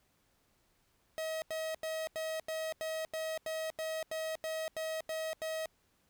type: tone bursts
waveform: 45% pulse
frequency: 637 Hz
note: D#5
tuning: 41 cents sharp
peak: -35 dBFS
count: 14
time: 1.18-5.658 s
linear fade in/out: 0 ms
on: 240 ms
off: 86 ms
effects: pink hiss -73 dBFS RMS until 6.09 s